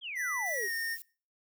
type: exponential sweep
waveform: sine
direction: down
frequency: 3369 to 355.4 Hz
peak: -36 dBFS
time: 0.01-0.69 s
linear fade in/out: 50 ms
type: tone with pitch glide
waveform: square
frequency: 1975.5 to 1832.6 Hz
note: B6 to A#6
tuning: 0 to -30 cents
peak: -33 dBFS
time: 0.15-0.98 s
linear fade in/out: 50 ms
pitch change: -130 cents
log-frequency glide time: 0.52-0.73 s
type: noise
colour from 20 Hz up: violet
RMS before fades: -46 dBFS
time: 0.46-1.02 s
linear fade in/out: 0 ms
effects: noise-tail reverb RT60 0.4 s tail -22 dB re dry